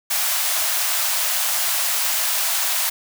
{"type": "high-pass noise", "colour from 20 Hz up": "white", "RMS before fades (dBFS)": -21, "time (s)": [0.1, 2.9], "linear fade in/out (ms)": 10, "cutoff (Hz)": 590, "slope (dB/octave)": 96, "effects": []}